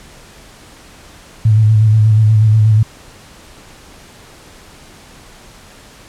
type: tone with vibrato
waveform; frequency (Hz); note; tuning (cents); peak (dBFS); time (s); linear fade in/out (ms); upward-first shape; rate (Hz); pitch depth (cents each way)
sine; 108.5; A2; -24; -6; 1.45-2.83; 5; square; 8.3; 31
effects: pink hiss -40 dBFS RMS until 6.08 s + low-pass 10000 Hz 12 dB/octave